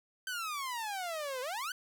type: exponential two-way sweep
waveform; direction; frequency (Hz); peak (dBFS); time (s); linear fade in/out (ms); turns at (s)
sawtooth; down then up; 1558 to 493.9 to 1558; -32; 0.27-1.72; 2; 1.41
effects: none